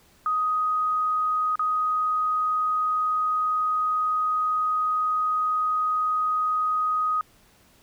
sine tone with dropouts, 1251 Hz, D#6, 9 cents sharp, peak -21 dBFS, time 0.26-7.21 s, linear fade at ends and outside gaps 1 ms, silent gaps 1.556-1.594 s, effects pink hiss -58 dBFS RMS until 7.82 s

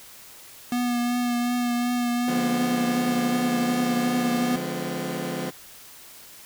square tone with vibrato, 242.6 Hz, B3, 31 cents flat, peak -23 dBFS, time 0.72-4.56 s, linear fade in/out 2 ms, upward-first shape triangle, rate 2.7 Hz, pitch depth 22 cents each way
20% pulse chord, D diminished seventh, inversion none, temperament just, 146.83 / 176.2 / 211.4 / 253.7 Hz, D3 / F3 / Ab3 / Cb4, 0 / +16 / +31 / +47 cents, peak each -31 / -27 / -31 / -27 dBFS, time 2.27-5.51 s, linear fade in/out 20 ms
effects white hiss -46 dBFS RMS until 6.45 s

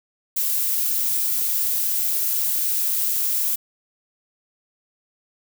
violet noise, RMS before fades -22 dBFS, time 0.36-3.56 s, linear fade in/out 10 ms, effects none

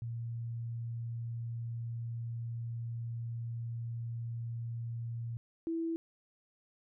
sine tone pair in turn, 116.54 / 329.6 Hz, A#2 / E4, 0 / 0 cents, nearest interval octave + tritone, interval 1800 cents, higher second, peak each -36 / -32 dBFS, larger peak second, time 0.02-5.37 / 5.67-5.96 s, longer first, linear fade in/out 0 ms, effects none

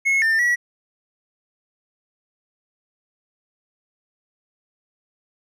triangle tone with pitch steps, 2177 / 1798 / 1932 Hz, C#7 / A6 / B6, -32 / +37 / -39 cents, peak -14 dBFS, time 0.05-0.56 s, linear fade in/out 20 ms, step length 170 ms, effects none

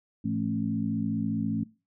harmonic tone with a mistuned harmonic, 54.7 Hz, A1, 9 cents flat, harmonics 2 / 3 / 4 / 5, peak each -35 / -34 / -29 / -32 dBFS, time 0.24-1.64 s, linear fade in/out 10 ms, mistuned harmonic 3, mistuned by +52 cents, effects noise-tail reverb RT60 0.3 s tail -21 dB re dry

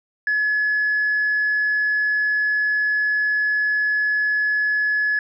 sine tone, 1702 Hz, G#6, 42 cents sharp, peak -16 dBFS, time 0.27-5.19 s, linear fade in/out 2 ms, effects tanh soft clip ceiling -14 dBFS

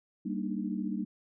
sine chord, Eb major seventh, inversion first, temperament equal with one note detuned, 196 / 233.1 / 293.7 / 308.3 Hz, G3 / Bb3 / D4 / Eb4, 0 / 0 / 0 / -16 cents, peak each -34 / -36 / -39 / -39 dBFS, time 0.25-1.05 s, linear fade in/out 10 ms, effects none

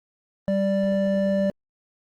triangle tone pair together, 195.69 / 587.3 Hz, G3 / D5, -3 / 0 cents, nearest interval octave + perfect fifth, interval 1903 cents, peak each -20 dBFS, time 0.48-1.5 s, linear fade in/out 0 ms, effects Opus 32 kbps

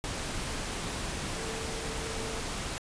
sine tone in noise, 447.2 Hz, A4, 28 cents sharp, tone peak -41 dBFS, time 1.36-2.4 s, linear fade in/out 0 ms, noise pink, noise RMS -35 dBFS, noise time 0.04-2.78 s, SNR -9 dB, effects resampled to 22050 Hz

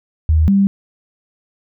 sine tone pair in turn, 78.6 / 197.32 Hz, D#2 / G3, +18 / +12 cents, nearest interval octave + major third, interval 1594 cents, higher second, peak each -9 dBFS, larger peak neither, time 0.29-0.48 / 0.48-0.67 s, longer neither, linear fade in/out 0 ms, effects none

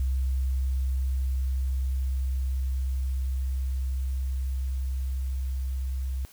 sine tone with level ramp, 65.41 Hz, C2, in tune, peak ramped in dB -23 to -27 dBFS, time 0-6.25 s, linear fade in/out 0 ms, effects white hiss -54 dBFS RMS until 6.32 s

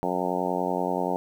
harmonic tone, 90.4 Hz, F#2, 40 cents flat, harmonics 2 / 3 / 4 / 5 / 6 / 7 / 8 / 9 / 10, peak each -33 / -33 / -33 / -33 / -33 / -33 / -33 / -33 / -33 dBFS, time 0.03-1.16 s, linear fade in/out 0 ms, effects 9-bit

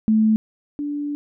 sine tone pair in turn, 218.1 / 291.1 Hz, A3 / D4, -15 / -15 cents, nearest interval perfect fourth, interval 500 cents, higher second, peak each -13 / -23 dBFS, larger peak first, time 0.08-0.36 / 0.79-1.15 s, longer second, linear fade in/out 0 ms, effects none

